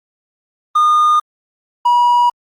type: tone pair in turn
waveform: triangle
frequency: 1220 / 966.3 Hz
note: D#6 / B5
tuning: -34 / -38 cents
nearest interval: major third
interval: 404 cents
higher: first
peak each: -6 dBFS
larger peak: neither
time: 0.75-1.2 / 1.85-2.3 s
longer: neither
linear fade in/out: 10 ms
effects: tanh soft clip ceiling -2 dBFS + Opus 32 kbps